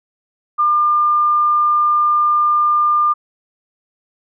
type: tone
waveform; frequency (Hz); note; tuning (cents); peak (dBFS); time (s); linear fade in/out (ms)
sine; 1200; D6; +37; -11; 0.58-3.14; 20
effects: none